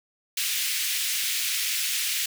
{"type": "high-pass noise", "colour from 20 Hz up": "pink", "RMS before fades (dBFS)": -27, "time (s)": [0.37, 2.26], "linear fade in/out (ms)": 5, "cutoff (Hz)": 2200, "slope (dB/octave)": 24, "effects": []}